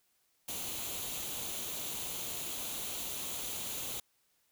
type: noise with comb filter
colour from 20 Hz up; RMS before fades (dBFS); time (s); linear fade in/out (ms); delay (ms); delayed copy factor
white; -39; 0.48-4; 5; 0.29; +0.55
effects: white hiss -74 dBFS RMS until 4.51 s